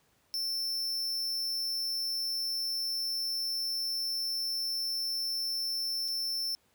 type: tone with dropouts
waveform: 45% pulse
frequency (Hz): 5360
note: E8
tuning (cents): +28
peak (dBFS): -31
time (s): 0.34-6.55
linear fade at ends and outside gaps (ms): 0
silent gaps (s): 6.081-6.085
effects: pink hiss -69 dBFS RMS until 6.74 s + high-pass 80 Hz 12 dB/octave